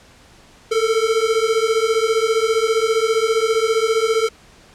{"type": "beating tone pair", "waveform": "square", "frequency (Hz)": [439.1, 454.1], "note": ["A4", "A#4"], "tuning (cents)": [-4, -45], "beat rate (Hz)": 15, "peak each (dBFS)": -19, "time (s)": [0.71, 4.29], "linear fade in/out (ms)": 10, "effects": ["pink hiss -48 dBFS RMS until 4.74 s", "low-pass 8000 Hz 12 dB/octave"]}